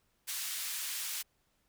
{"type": "band-pass noise", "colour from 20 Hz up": "white", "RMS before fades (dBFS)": -38, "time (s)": [0.27, 1.23], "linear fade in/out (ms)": 20, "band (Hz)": [1700, 15000], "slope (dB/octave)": 12, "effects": ["pink hiss -75 dBFS RMS until 1.68 s"]}